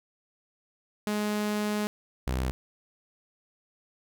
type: tone pair in turn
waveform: sawtooth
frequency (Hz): 209.6 / 63.99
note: G#3 / C2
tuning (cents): +16 / -38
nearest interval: octave + major sixth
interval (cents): 2054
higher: first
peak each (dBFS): -23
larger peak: neither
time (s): 1.07-1.87 / 2.27-2.51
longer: first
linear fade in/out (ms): 0
effects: none